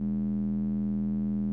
square tone with band-pass filter, 41 Hz, E1, 9 cents flat, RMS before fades -29 dBFS, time 0-1.52 s, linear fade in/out 0 ms, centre 210 Hz, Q 7.3, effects none

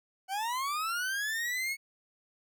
40% pulse linear sweep, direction up, 740 to 2214 Hz, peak -30 dBFS, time 0.28-1.77 s, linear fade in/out 50 ms, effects none

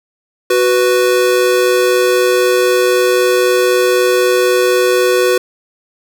square tone pair together, 370 / 493.9 Hz, F#4 / B4, 0 / 0 cents, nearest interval perfect fourth, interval 500 cents, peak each -13 / -13 dBFS, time 0.5-5.38 s, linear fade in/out 5 ms, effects 7-bit

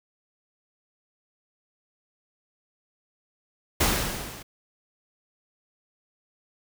pink noise with level ramp, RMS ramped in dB -20 to -43 dBFS, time 3.8-4.43 s, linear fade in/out 10 ms, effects none

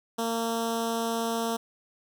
10% pulse tone with notch filter, 229 Hz, A#3, 31 cents flat, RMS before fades -29 dBFS, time 0.18-1.57 s, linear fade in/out 10 ms, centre 2000 Hz, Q 0.99, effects none

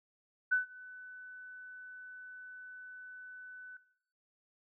sine tone with ADSR envelope, 1500 Hz, F#6, 23 cents sharp, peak -24 dBFS, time 0.51-3.77 s, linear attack 17 ms, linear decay 130 ms, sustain -21 dB, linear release 4 ms, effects noise-tail reverb RT60 0.7 s tail -20 dB re dry

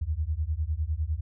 sine beating tone pair, 73 / 82.9 Hz, D2 / E2, -10 / +10 cents, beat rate 9.9 Hz, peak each -29 dBFS, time 0.01-1.21 s, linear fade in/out 10 ms, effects none

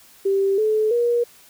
sine tone with pitch steps, 391.5 / 431.9 / 476.5 Hz, G4 / A4 / A#4, -2 / -32 / +38 cents, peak -16 dBFS, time 0.25-1.24 s, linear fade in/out 10 ms, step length 330 ms, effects white hiss -50 dBFS RMS until 1.49 s

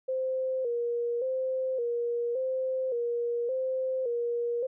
sine tone with vibrato, 497 Hz, B4, 11 cents sharp, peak -27 dBFS, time 0.08-4.67 s, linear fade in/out 10 ms, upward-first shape square, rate 0.88 Hz, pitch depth 80 cents each way, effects none

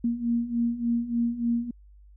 sine beating tone pair, 233.1 / 236.5 Hz, A#3 / A#3, 0 / +25 cents, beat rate 3.4 Hz, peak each -29 / -25 dBFS, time 0.04-1.71 s, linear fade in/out 5 ms, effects added 50 Hz sine -49 dBFS peak until 2.16 s

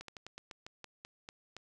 slowing click train, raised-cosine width 0.2 ms, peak -28 dBFS, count 11, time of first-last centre 0.01-1.566 s, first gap 73 ms, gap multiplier 1.16, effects none

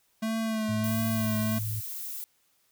square tone with vibrato, 220 Hz, A3, in tune, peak -28 dBFS, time 0.22-1.59 s, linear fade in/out 10 ms, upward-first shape sine, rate 1.5 Hz, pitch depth 32 cents each way
sine tone with pitch glide, 108.8 to 107.99 Hz, A2 to A2, -19 to -32 cents, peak -30 dBFS, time 0.68-1.81 s, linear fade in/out 20 ms, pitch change -13 cents, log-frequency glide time 0.96-1.26 s
violet noise, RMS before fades -37 dBFS, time 0.84-2.24 s, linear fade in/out 0 ms
effects white hiss -69 dBFS RMS until 2.71 s

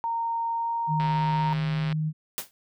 sine tone with pitch glide, 923 to 928.3 Hz, A#5 to A#5, -17 to -7 cents, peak -25 dBFS, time 0.04-1.53 s, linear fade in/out 0 ms, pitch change +10 cents, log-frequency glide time 0.54-0.71 s
sine tone, 155.56 Hz, D#3, in tune, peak -24 dBFS, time 0.87-2.13 s, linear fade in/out 50 ms
click train, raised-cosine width 0.3 ms, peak -20 dBFS, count 126, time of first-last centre 1-1.926 s, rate 135 Hz
white noise with exponential decay, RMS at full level -27 dBFS, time 2.38-2.51 s, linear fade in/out 0 ms, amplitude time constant 27 ms
effects none

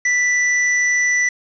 square tone, 1975.5 Hz, B6, in tune, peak -15 dBFS, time 0.05-1.29 s, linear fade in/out 5 ms, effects resampled to 16000 Hz + 7-bit

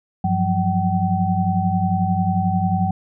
sine tone cluster, 98.4 / 174.2 / 185.4 / 763 Hz, G2 / F3 / F#3 / G5, +7 / -4 / +4 / -47 cents, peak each -22 dBFS, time 0.24-2.91 s, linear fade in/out 5 ms, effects none

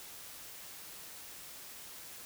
silence, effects white hiss -49 dBFS RMS until 2.25 s

